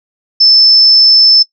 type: tone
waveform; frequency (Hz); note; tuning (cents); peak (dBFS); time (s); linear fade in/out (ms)
sine; 5274; E8; 0; -3; 0.4-1.43; 10
effects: noise-tail reverb RT60 0.1 s tail -19 dB re dry